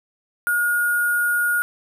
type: tone with sample-and-hold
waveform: sine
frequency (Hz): 1435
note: F6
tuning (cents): +47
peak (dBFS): -17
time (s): 0.47-1.62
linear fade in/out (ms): 0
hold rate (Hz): 11025
effects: none